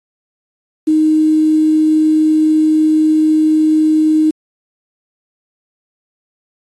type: tone with quantisation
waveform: sine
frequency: 311.1 Hz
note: D#4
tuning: in tune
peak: -8 dBFS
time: 0.87-4.31 s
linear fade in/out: 10 ms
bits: 6
effects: AAC 32 kbps